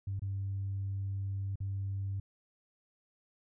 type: tone with dropouts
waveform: sine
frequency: 98 Hz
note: G2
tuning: in tune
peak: -32 dBFS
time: 0.07-2.2 s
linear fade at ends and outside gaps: 5 ms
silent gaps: 0.195-0.219 / 1.557-1.603 s
effects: tanh soft clip ceiling -29 dBFS